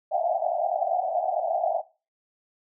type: band-pass noise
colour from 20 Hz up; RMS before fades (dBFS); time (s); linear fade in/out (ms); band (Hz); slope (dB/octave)
white; -26; 0.11-1.82; 20; 630 to 760; 96
effects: noise-tail reverb RT60 0.3 s tail -18 dB re dry